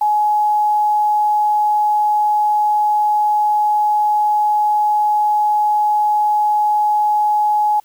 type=tone with quantisation; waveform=sine; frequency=842 Hz; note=G#5; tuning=24 cents sharp; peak=-12 dBFS; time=0.01-7.8 s; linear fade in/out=5 ms; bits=7; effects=white hiss -56 dBFS RMS until 7.84 s